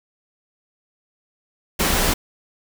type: band-stop noise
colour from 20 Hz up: pink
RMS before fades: -19 dBFS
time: 1.79-2.14 s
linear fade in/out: 10 ms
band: 100 to 150 Hz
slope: 96 dB/octave
effects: none